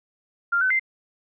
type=tone with pitch steps; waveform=sine; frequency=1395 / 1516 / 2084 Hz; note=F6 / F#6 / C7; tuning=-2 / +42 / -7 cents; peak=-18 dBFS; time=0.52-0.796 s; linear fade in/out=10 ms; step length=92 ms; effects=none